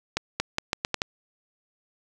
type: accelerating click train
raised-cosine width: 0.2 ms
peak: -7 dBFS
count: 7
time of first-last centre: 0.17-1.019 s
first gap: 230 ms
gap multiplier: 0.8
effects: none